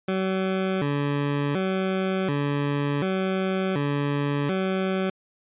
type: tone with vibrato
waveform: 20% pulse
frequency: 164.81 Hz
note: E3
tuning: in tune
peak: -18 dBFS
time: 0.08-5.1 s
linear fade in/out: 5 ms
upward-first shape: square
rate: 0.68 Hz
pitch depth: 240 cents each way
effects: resampled to 8000 Hz